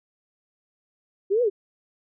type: linear two-way sweep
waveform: sine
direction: up then down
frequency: 371.1 to 507 to 371.1 Hz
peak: -18 dBFS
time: 1.3-1.5 s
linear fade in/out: 20 ms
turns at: 1.42 s
effects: none